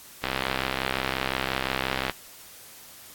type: click train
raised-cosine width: 0.3 ms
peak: -9 dBFS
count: 123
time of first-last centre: 0.24-2.097 s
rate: 65.7 Hz
effects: white hiss -47 dBFS RMS until 3.14 s + AAC 64 kbps